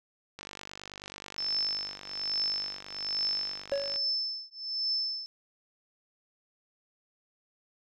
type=click train; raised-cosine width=0.2 ms; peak=-24 dBFS; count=177; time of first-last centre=0.39-3.96 s; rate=49.3 Hz
type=tone with tremolo; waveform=sine; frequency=5274 Hz; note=E8; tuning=in tune; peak=-26 dBFS; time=1.38-5.26 s; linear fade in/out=0 ms; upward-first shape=triangle; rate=1.2 Hz; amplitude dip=100%
type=tone with exponential decay; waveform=triangle; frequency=559 Hz; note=C#5; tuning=14 cents sharp; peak=-22 dBFS; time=3.72-4.15 s; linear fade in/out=0 ms; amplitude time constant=93 ms
effects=none